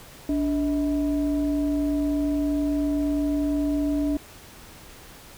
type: tone with frequency modulation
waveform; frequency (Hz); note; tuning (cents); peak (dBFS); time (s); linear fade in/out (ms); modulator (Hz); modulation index
sine; 290.8; D4; -17; -21; 0.29-4.17; 2; 347; 0.51
effects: pink hiss -46 dBFS RMS until 5.37 s